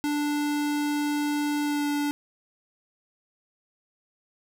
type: tone with pitch glide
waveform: square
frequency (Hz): 293.7 to 290.8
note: D4 to D4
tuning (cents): 0 to -17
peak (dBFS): -25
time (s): 0.04-2.11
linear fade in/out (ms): 0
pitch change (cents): -17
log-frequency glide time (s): 1.64-1.87
effects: none